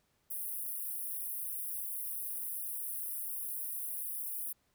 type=high-pass noise; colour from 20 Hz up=white; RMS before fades=-39 dBFS; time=0.3-4.53 s; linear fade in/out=10 ms; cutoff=9400 Hz; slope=96 dB/octave; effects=pink hiss -75 dBFS RMS until 4.74 s